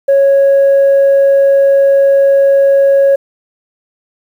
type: tone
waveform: sine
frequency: 552 Hz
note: C#5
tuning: 7 cents flat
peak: -3 dBFS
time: 0.08-3.16 s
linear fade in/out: 10 ms
effects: tanh soft clip ceiling -3 dBFS + 7-bit